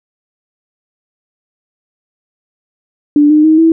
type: tone with pitch steps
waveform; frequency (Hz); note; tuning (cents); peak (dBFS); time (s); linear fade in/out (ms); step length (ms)
sine; 293.7 / 304.1 / 314.8 / 325.9; D4 / D#4 / D#4 / E4; 0 / -40 / +20 / -20; -4; 3.16-3.72; 2; 140
effects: none